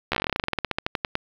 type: slowing click train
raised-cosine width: 0.3 ms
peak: -7 dBFS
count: 24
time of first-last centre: 0.12-1.154 s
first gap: 13 ms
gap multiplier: 1.1
effects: low-pass 5000 Hz 12 dB/octave + 7-bit